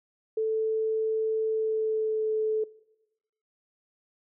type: tone with pitch glide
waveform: sine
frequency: 440 to 434.9 Hz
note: A4 to A4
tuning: 0 to -20 cents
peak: -24 dBFS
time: 0.37-2.64 s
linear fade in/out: 5 ms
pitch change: -20 cents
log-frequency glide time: 1.47-2.32 s
effects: noise-tail reverb RT60 1.0 s tail -21 dB re dry